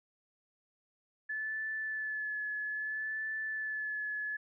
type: tone with vibrato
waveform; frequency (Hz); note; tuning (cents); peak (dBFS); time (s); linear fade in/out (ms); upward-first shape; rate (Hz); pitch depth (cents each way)
sine; 1730; A6; -30; -34; 1.29-4.37; 10; sine; 0.61; 24
effects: none